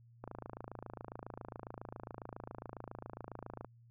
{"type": "click train", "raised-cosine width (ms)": 1, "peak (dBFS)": -30, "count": 94, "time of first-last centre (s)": [0.24, 3.647], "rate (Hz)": 27.3, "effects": ["added 117 Hz sine -59 dBFS peak until 3.9 s"]}